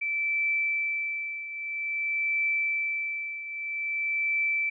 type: tone with tremolo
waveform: sine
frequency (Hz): 2325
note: D7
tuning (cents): -18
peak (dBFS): -23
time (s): 0.01-4.7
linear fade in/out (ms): 10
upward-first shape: triangle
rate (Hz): 0.51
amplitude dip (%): 75
effects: none